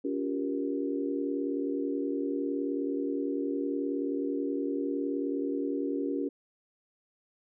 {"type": "chord", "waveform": "sine", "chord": "G half-diminished seventh", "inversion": "second", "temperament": "just", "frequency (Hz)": [282.2, 352.8, 392, 470.4], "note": ["Db4", "F4", "G4", "Bb4"], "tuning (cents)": [31, 18, 0, 16], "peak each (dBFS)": [-31, -37, -35, -37], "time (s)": [0.04, 6.29], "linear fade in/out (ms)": 10, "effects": []}